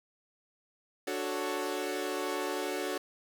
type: chord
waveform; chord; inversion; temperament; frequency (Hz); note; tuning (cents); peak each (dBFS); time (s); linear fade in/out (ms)
sawtooth; D major seventh; none; equal; 293.7 / 370 / 440 / 554.4; D4 / F#4 / A4 / C#5; 0 / 0 / 0 / 0; -35 / -32 / -34 / -35; 1.07-2.98; 5
effects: none